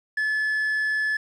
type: tone with quantisation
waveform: triangle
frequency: 1727 Hz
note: A6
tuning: 33 cents flat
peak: -20 dBFS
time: 0.17-1.17 s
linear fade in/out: 5 ms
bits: 8
effects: low-pass 8000 Hz 12 dB/octave